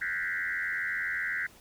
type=tone with frequency modulation; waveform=sine; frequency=1760 Hz; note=A6; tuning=in tune; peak=-29 dBFS; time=0.01-1.47 s; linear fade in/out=10 ms; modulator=87.9 Hz; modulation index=3.2; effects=pink hiss -56 dBFS RMS until 1.6 s